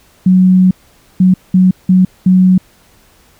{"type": "tone bursts at uneven times", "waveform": "sine", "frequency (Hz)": 185, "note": "F#3", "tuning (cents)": 0, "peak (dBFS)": -4, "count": 5, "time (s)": [[0.26, 0.71], [1.2, 1.34], [1.54, 1.71], [1.89, 2.05], [2.26, 2.58]], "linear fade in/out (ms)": 5, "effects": ["pink hiss -48 dBFS RMS until 3.39 s"]}